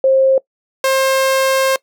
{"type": "tone pair in turn", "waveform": ["sine", "sawtooth"], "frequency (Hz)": [532, 532], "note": ["C5", "C5"], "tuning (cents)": [29, 29], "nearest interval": "unison", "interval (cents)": 0, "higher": "neither", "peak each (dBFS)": -8, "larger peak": "neither", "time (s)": [[0.04, 0.38], [0.84, 1.76]], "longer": "second", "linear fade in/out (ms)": 2, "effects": ["noise-tail reverb RT60 0.1 s tail -22 dB re dry"]}